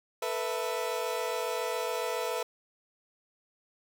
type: chord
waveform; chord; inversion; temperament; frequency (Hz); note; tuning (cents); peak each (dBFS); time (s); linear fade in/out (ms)
30% pulse; A suspended second; none; equal with one note detuned; 446.7 / 493.9 / 659.3; A4 / B4 / E5; +26 / 0 / 0; -33 / -31 / -33; 0.22-2.43; 5
effects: none